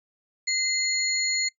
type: tone cluster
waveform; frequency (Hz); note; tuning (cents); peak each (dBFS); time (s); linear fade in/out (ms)
sine; 2064 / 4301 / 6930; C7 / C8 / A8; -24 / +47 / -27; -27; 0.47-1.49; 10
effects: noise-tail reverb RT60 0.1 s tail -21 dB re dry